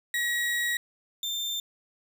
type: tone pair in turn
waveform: 35% pulse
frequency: 1908 / 3584 Hz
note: A#6 / A7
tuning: +40 / +31 cents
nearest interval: major seventh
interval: 1091 cents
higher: second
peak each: -24 / -27 dBFS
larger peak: first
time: 0.14-0.77 / 1.23-1.6 s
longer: first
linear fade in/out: 2 ms
effects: none